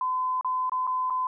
sine tone with dropouts, 1019 Hz, C6, 46 cents flat, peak -24 dBFS, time 0.01-1.27 s, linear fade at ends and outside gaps 2 ms, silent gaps 0.411-0.446 / 0.696-0.719 / 0.869-0.874 / 1.1-1.105 s, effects none

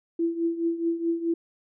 sine tone with tremolo, 334.7 Hz, E4, 26 cents sharp, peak -20 dBFS, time 0.19-1.34 s, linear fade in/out 5 ms, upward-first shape triangle, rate 4.7 Hz, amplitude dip 80%, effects none

